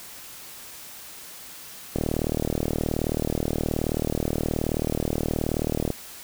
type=click train; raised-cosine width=2 ms; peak=-11 dBFS; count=154; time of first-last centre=1.96-5.903 s; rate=38.8 Hz; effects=white hiss -42 dBFS RMS until 6.23 s